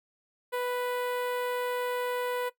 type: tone with notch filter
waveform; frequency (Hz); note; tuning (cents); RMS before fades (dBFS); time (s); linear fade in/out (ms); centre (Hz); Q
sawtooth; 493.9; B4; 0; -31; 0.52-2.5; 20; 5900; 0.62
effects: noise-tail reverb RT60 0.1 s tail -17 dB re dry